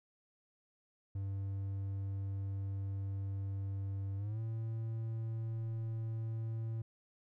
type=tone with pitch glide; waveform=triangle; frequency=98 to 112.57 Hz; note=G2 to A2; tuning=0 to +40 cents; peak=-34 dBFS; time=1.15-6.82 s; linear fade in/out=5 ms; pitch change=+240 cents; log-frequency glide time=4.17-4.4 s; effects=none